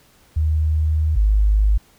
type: tone pair in turn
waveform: sine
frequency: 77.7 / 51.76 Hz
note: D#2 / G#1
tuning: -2 / -5 cents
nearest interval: perfect fifth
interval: 703 cents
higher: first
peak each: -15 / -12 dBFS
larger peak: second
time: 0.36-1.16 / 1.16-1.78 s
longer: first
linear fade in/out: 10 ms
effects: pink hiss -54 dBFS RMS until 1.98 s